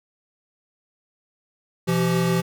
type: tone cluster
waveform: square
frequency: 126.6 / 170.5 / 386.4 Hz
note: B2 / F3 / G4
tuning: +43 / -41 / -25 cents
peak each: -28 / -21 / -26 dBFS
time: 1.87-2.42 s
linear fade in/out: 20 ms
effects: none